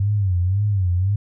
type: tone with vibrato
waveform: sine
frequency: 96 Hz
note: G2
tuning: 36 cents flat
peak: -16 dBFS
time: 0-1.16 s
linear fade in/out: 5 ms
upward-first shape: sine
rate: 1.9 Hz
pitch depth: 150 cents each way
effects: none